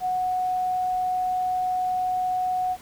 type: tone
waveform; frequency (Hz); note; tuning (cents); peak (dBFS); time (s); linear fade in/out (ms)
sine; 736; F#5; -9; -22; 0-2.77; 50
effects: pink hiss -48 dBFS RMS until 2.81 s